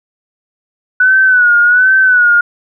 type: tone with vibrato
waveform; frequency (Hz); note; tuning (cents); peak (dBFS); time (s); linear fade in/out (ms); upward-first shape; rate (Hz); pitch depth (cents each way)
sine; 1482; F#6; +2; -5; 1-2.41; 5; sine; 1.3; 73
effects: none